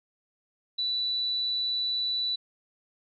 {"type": "tone", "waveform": "sine", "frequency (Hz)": 3962, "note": "B7", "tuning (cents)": 5, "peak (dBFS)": -26, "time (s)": [0.78, 2.36], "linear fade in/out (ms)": 10, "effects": []}